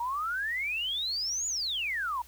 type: exponential two-way sweep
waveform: sine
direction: up then down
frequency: 922 to 7040 to 922 Hz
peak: -29 dBFS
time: 0-2.22 s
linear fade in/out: 5 ms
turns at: 1.47 s
effects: added 60 Hz sine -55 dBFS peak until 2.27 s + white hiss -56 dBFS RMS until 2.27 s